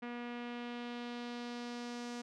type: tone with low-pass filter sweep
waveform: sawtooth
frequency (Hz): 240.6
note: B3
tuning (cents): -45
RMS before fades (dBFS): -43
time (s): 0.02-2.22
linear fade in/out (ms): 10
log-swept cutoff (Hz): 2300 to 6500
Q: 1.6
effects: none